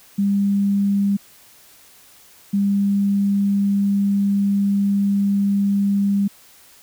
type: tone pair in turn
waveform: sine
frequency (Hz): 200 / 200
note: G3 / G3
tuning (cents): +35 / +35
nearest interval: unison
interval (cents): 0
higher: neither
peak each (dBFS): -15 / -15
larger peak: neither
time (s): 0.18-1.17 / 2.53-6.28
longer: second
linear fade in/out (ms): 10
effects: white hiss -49 dBFS RMS until 6.82 s